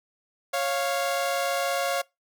sawtooth tone pair together, 551.8 / 698.5 Hz, C#5 / F5, -8 / 0 cents, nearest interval major third, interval 408 cents, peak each -23 / -24 dBFS, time 0.53-2.02 s, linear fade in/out 10 ms, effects noise-tail reverb RT60 0.2 s tail -23 dB re dry

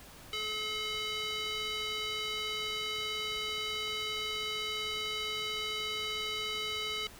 square tone with band-pass filter, 429.3 Hz, A4, 43 cents flat, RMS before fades -36 dBFS, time 0.33-7.07 s, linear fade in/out 2 ms, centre 3200 Hz, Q 2.1, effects pink hiss -52 dBFS RMS until 7.19 s

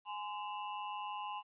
square ring-modulated tone, 932.3 Hz, A#5, in tune, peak -37 dBFS, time 0.05-1.43 s, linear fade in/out 50 ms, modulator 97.1 Hz, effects resampled to 8000 Hz + 13-bit

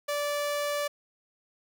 sawtooth tone, 582 Hz, D5, 16 cents flat, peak -24 dBFS, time 0.08-0.88 s, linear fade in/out 10 ms, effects none

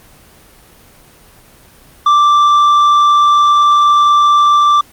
triangle tone with tanh clipping, 1174.7 Hz, D6, in tune, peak -7 dBFS, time 2.06-4.81 s, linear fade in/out 5 ms, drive 10 dB, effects pink hiss -43 dBFS RMS until 4.92 s + Opus 24 kbps

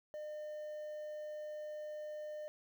triangle tone, 605 Hz, D#5, 49 cents flat, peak -40 dBFS, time 0.14-2.48 s, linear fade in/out 0 ms, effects 11-bit

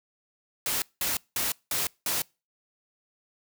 white noise bursts, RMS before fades -28 dBFS, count 5, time 0.66-2.22 s, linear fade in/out 2 ms, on 160 ms, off 190 ms, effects noise-tail reverb RT60 0.3 s tail -26 dB re dry

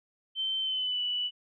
sine tone with pitch glide, 3097 to 2962 Hz, G7 to F#7, -22 to +1 cents, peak -28 dBFS, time 0.35-1.31 s, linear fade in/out 50 ms, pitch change -77 cents, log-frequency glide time 0.61-1.01 s, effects none

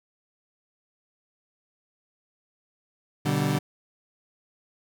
30% pulse chord, G major, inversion first, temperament equal with one note detuned, 123.47 / 146.83 / 193.19 Hz, B2 / D3 / G3, 0 / 0 / -25 cents, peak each -27 / -22 / -26 dBFS, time 3.25-3.59 s, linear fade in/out 10 ms, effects none

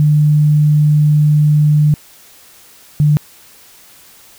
sine tone pair in turn, 150 / 149.05 Hz, D3 / D3, +37 / +26 cents, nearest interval unison, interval 11 cents, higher first, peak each -7 dBFS, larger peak neither, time 0-1.94 / 3-3.17 s, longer first, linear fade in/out 0 ms, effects white hiss -43 dBFS RMS until 4.38 s

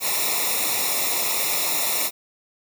white noise with comb filter, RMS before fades -23 dBFS, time 0-2.11 s, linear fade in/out 50 ms, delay 0.64 ms, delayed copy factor -0.95, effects none

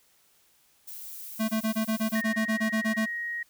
violet noise, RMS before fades -41 dBFS, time 0.87-2.22 s, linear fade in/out 10 ms
square tone bursts, 220 Hz, A3, in tune, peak -25 dBFS, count 14, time 1.39-3.061 s, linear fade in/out 20 ms, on 98 ms, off 23 ms
sine tone with pitch glide, 1856 to 1884.1 Hz, A#6 to A#6, -8 to +18 cents, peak -30 dBFS, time 2.15-3.43 s, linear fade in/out 5 ms, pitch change +26 cents, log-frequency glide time 2.27-2.55 s
effects white hiss -64 dBFS RMS until 3.49 s

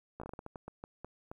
slowing click train, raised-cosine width 1 ms, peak -29 dBFS, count 13, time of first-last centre 0.2-1.315 s, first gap 15 ms, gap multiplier 1.3, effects 11-bit

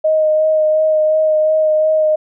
sine tone with vibrato, 622.3 Hz, D#5, in tune, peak -10 dBFS, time 0.04-2.16 s, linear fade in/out 10 ms, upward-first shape sine, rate 2.8 Hz, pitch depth 15 cents each way, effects none

